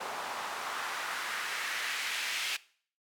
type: noise with band-pass filter sweep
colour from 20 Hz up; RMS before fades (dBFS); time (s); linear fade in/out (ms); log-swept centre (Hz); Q
white; -36; 0-2.57; 10; 810 to 2600; 1.5
effects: noise-tail reverb RT60 0.5 s tail -20 dB re dry